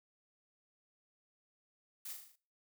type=noise with echo; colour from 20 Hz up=blue; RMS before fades=-45 dBFS; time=2.05-2.13 s; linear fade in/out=5 ms; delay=38 ms; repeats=6; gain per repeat=-4 dB; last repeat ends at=2.358 s; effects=noise-tail reverb RT60 0.4 s tail -20 dB re dry